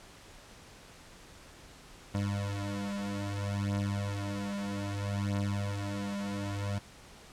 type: beating tone pair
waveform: 25% pulse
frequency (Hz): 100.1 / 100.72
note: G2 / G2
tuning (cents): +37 / +47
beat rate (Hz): 0.62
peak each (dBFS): -31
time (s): 2.14-6.79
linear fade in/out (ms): 10
effects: pink hiss -53 dBFS RMS until 7.32 s + low-pass 9000 Hz 12 dB/octave